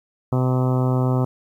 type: harmonic tone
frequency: 127.9 Hz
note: C3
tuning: 39 cents flat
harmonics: 1 / 2 / 3 / 4 / 5 / 6 / 7 / 8 / 9 / 10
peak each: -18 / -24 / -28 / -30 / -32 / -34 / -35 / -36 / -37 / -38 dBFS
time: 0.32-1.25 s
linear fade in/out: 5 ms
effects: 9-bit